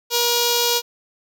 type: tone with notch filter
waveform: 5% pulse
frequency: 476.9 Hz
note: A#4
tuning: 39 cents sharp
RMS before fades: -19 dBFS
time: 0.1-0.82 s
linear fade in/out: 50 ms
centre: 1800 Hz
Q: 0.79
effects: none